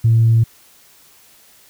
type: tone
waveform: sine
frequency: 113.9 Hz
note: A#2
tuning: 40 cents flat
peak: -8 dBFS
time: 0.04-0.44 s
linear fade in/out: 10 ms
effects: tanh soft clip ceiling -5 dBFS + white hiss -49 dBFS RMS until 1.69 s